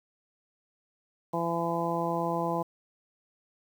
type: harmonic tone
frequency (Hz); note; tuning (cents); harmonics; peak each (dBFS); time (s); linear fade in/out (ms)
168.7; E3; +40; 1 / 2 / 3 / 4 / 5 / 6; -34 / -34 / -34 / -34 / -34 / -34; 1.33-2.63; 10
effects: 9-bit